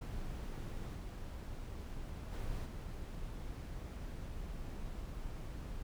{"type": "noise with level steps", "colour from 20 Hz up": "brown", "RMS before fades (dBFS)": [-42, -44, -40, -44], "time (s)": [0.01, 5.83], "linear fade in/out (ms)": 10, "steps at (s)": [0.94, 2.31, 2.65], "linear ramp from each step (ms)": 20, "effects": []}